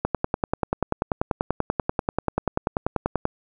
click train, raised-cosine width 1 ms, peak -7 dBFS, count 34, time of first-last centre 0.05-3.254 s, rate 10.3 Hz, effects none

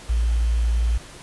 sine tone with quantisation, 57.4 Hz, A#1, 26 cents flat, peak -17 dBFS, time 0.09-0.98 s, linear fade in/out 10 ms, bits 7, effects pink hiss -42 dBFS RMS until 1.22 s + resampled to 24000 Hz

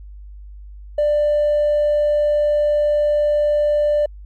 sine tone with hard clipping, 592 Hz, D5, 14 cents sharp, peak -14 dBFS, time 0.98-4.06 s, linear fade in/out 5 ms, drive 1 dB, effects added 50 Hz sine -34 dBFS peak until 4.25 s + MP3 64 kbps

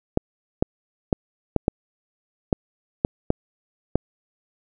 clicks, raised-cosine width 2 ms, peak -4 dBFS, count 9, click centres 0.174 / 0.625 / 1.128 / 1.563 / 1.681 / 2.528 / 3.049 / 3.304 / 3.956 s, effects none

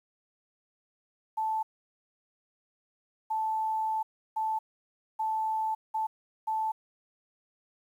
sine tone bursts at uneven times, 877 Hz, A5, 6 cents flat, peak -27 dBFS, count 6, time 1.37-1.63 / 3.3-4.03 / 4.36-4.59 / 5.19-5.75 / 5.94-6.07 / 6.47-6.72 s, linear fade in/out 10 ms, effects 10-bit

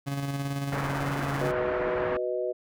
30% pulse tone with tremolo, 139.7 Hz, C#3, 14 cents sharp, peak -25 dBFS, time 0.06-1.52 s, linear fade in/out 20 ms, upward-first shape square, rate 18 Hz, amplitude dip 35%
white low-pass noise, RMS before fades -33 dBFS, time 0.72-2.17 s, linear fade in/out 2 ms, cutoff 1700 Hz, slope 24 dB/octave
sine chord, B major, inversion second, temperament equal, 370 / 493.9 / 622.3 Hz, F#4 / B4 / D#5, 0 / 0 / 0 cents, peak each -31 dBFS, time 1.4-2.53 s, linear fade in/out 20 ms
effects none

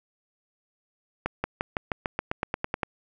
accelerating click train, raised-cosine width 0.5 ms, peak -11 dBFS, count 13, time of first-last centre 1.26-2.832 s, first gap 180 ms, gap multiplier 0.94, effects none

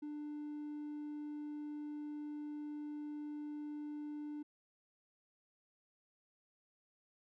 triangle tone, 297 Hz, D4, 20 cents sharp, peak -39 dBFS, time 0.02-4.43 s, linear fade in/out 10 ms, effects tanh soft clip ceiling -35 dBFS

